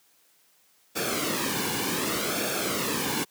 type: noise with flanger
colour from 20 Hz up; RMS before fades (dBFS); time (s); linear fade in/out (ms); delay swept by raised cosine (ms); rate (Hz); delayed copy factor
pink; -28; 0.95-3.25; 20; 1 to 1.58; 0.66; -0.65
effects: white hiss -63 dBFS RMS until 3.3 s + high-pass 150 Hz 12 dB/octave